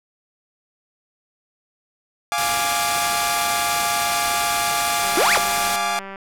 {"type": "chord", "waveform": "sawtooth", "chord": "D diminished", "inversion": "first", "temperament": "equal", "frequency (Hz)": [698.5, 830.6, 1174.7], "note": ["F5", "Ab5", "D6"], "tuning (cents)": [0, 0, 0], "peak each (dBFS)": -21, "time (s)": [2.32, 5.99], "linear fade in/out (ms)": 0}
{"type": "noise", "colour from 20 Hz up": "white", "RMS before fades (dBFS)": -24, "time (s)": [2.38, 5.76], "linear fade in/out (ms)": 0}
{"type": "click train", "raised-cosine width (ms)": 0.5, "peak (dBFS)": -20, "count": 221, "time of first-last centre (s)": [5.03, 6.158], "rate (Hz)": 195}
{"type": "exponential two-way sweep", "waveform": "40% pulse", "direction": "up then down", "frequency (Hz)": [300, 2637, 390.6], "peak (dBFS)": -15, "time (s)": [5.17, 5.38], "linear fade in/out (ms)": 5, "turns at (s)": 5.34}
{"effects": ["low-pass 12000 Hz 12 dB/octave"]}